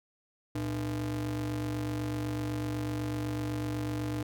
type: ring-modulated tone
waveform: square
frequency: 92.5 Hz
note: F#2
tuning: in tune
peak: -29 dBFS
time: 0.55-4.23 s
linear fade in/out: 5 ms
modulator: 209 Hz
effects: none